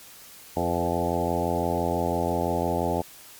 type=harmonic tone with a mistuned harmonic; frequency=85.9 Hz; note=F2; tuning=28 cents flat; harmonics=1 / 2 / 3 / 4 / 5 / 6 / 7 / 8 / 9 / 10; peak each=-32 / -32 / -32 / -32 / -32 / -32 / -32 / -32 / -32 / -32 dBFS; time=0.56-3.02 s; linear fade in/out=10 ms; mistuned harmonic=6; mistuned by=-18 cents; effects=white hiss -47 dBFS RMS until 3.39 s + MP3 96 kbps